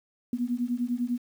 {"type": "beating tone pair", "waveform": "sine", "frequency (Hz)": [238.1, 248.1], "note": ["A#3", "B3"], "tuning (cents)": [37, 8], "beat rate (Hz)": 10, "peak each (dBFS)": -29, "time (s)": [0.33, 1.18], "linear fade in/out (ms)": 2, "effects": ["9-bit"]}